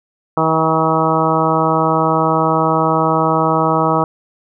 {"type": "harmonic tone", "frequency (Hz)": 160, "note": "D#3", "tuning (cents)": 49, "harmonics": [1, 2, 3, 4, 5, 6, 7, 8], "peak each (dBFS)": [-20, -20, -20, -20, -20, -20, -20, -20], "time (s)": [0.37, 4.04], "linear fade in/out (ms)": 2, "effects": []}